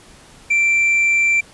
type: tone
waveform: triangle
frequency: 2349 Hz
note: D7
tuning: in tune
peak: -11 dBFS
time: 0.5-1.41 s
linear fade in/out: 10 ms
effects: pink hiss -45 dBFS RMS until 1.53 s + resampled to 24000 Hz